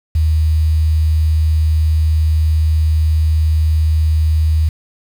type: tone with quantisation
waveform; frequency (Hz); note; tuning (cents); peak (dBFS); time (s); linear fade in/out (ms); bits
sine; 78.4; D#2; +14; -10; 0.15-4.69; 5; 6
effects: none